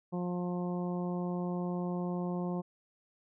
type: harmonic tone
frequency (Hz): 177.7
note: F3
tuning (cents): +30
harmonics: 1 / 2 / 3 / 4 / 5 / 6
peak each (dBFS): -33 / -39 / -43 / -45 / -47 / -49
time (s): 0.12-2.62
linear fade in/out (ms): 20
effects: none